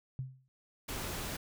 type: tone with exponential decay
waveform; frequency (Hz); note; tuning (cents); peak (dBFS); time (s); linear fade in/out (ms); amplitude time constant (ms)
sine; 130.81; C3; 0; -32; 0.19-0.48; 0; 61
type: noise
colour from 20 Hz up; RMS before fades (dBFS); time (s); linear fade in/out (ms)
pink; -39; 0.88-1.37; 10
effects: none